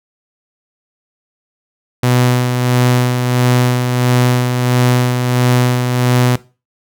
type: tone with tremolo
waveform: sawtooth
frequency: 124.3 Hz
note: B2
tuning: 12 cents sharp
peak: -5 dBFS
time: 2.03-6.36 s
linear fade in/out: 5 ms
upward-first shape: sine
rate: 1.5 Hz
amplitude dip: 45%
effects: noise-tail reverb RT60 0.3 s tail -18 dB re dry